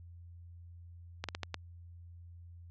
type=slowing click train; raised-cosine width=0.2 ms; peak=-18 dBFS; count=5; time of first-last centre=1.24-1.543 s; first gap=47 ms; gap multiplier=1.33; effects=added 86 Hz sine -49 dBFS peak until 2.7 s + low-pass 5000 Hz 12 dB/octave